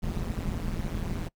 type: noise with amplitude modulation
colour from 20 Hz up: brown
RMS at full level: -27 dBFS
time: 0.02-1.29 s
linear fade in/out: 20 ms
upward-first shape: sine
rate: 171 Hz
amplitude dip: 100%
effects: noise-tail reverb RT60 0.1 s tail -23 dB re dry